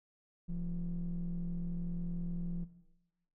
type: ring-modulated tone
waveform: triangle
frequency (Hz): 76.4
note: D#2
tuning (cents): -31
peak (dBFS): -28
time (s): 0.48-2.65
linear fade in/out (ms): 20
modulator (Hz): 96.8
effects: noise-tail reverb RT60 1.0 s tail -17 dB re dry + tanh soft clip ceiling -29 dBFS